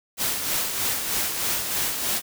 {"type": "noise with tremolo", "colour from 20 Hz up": "white", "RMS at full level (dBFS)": -24, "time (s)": [0.17, 2.22], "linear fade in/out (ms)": 50, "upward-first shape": "sine", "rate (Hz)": 3.2, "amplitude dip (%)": 45, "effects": []}